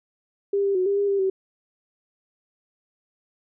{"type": "tone with pitch steps", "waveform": "sine", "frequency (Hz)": [399.9, 396.4, 368.5, 399.5, 403.8, 396.7, 381.9], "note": ["G4", "G4", "F#4", "G4", "G#4", "G4", "G4"], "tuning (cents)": [35, 19, -7, 33, -49, 21, -45], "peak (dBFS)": -19, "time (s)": [0.53, 1.3], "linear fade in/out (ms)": 5, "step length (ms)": 110, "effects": []}